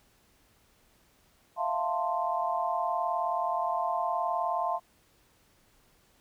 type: chord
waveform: sine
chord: F major seventh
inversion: third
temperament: equal with one note detuned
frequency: 659.3 / 698.5 / 888.7 / 1046.5 Hz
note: E5 / F5 / A5 / C6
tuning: 0 / 0 / +17 / 0 cents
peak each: -35 / -31 / -33 / -32 dBFS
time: 1.56-4.8 s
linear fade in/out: 50 ms
effects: pink hiss -65 dBFS RMS until 6.2 s